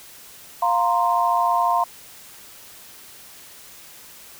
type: chord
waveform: sine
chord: F suspended fourth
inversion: none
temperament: equal with one note detuned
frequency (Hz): 700.9 / 932.3 / 1046.5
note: F5 / Bb5 / C6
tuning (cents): +6 / 0 / 0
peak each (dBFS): -21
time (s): 0.62-1.84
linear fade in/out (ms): 5
effects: white hiss -44 dBFS RMS until 4.39 s